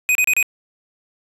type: tone bursts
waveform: square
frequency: 2500 Hz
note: D#7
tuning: 8 cents sharp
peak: -14 dBFS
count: 4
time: 0.09-0.427 s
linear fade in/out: 0 ms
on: 61 ms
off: 31 ms
effects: resampled to 32000 Hz